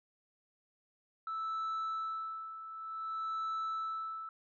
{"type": "tone with tremolo", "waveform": "sine", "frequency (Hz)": 1315, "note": "E6", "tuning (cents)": -5, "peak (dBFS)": -31, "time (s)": [1.27, 4.29], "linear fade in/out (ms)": 2, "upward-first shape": "sine", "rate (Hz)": 0.55, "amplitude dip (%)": 75, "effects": ["tanh soft clip ceiling -33 dBFS"]}